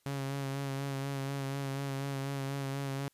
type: tone with vibrato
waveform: sawtooth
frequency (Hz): 137.6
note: C#3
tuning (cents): -12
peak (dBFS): -30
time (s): 0.06-3.08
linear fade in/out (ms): 0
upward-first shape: sine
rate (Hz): 4.1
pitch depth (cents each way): 27
effects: white hiss -72 dBFS RMS until 3.13 s + resampled to 32000 Hz